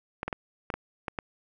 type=clicks; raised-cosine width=0.5 ms; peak=-16 dBFS; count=7; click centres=0.231 / 0.28 / 0.328 / 0.702 / 0.74 / 1.082 / 1.188 s; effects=none